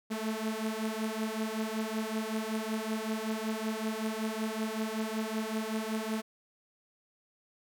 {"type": "beating tone pair", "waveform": "sawtooth", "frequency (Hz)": [216.7, 222], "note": ["A3", "A3"], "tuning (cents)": [-26, 16], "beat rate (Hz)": 5.3, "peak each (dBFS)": -31, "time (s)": [0.1, 6.22], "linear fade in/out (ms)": 20, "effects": []}